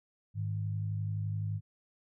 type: tone pair together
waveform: sine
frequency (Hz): 103.82 / 155.56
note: G#2 / D#3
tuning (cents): 0 / 0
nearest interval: perfect fifth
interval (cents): 700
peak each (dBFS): -32 / -39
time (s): 0.34-1.61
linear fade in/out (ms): 50
effects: none